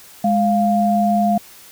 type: tone pair together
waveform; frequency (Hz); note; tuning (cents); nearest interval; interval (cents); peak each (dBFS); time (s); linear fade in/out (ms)
sine; 207.7 / 698.2; G#3 / F5; 0 / -1; octave + major sixth; 2099; -16; 0.24-1.38; 5
effects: white hiss -43 dBFS RMS until 1.71 s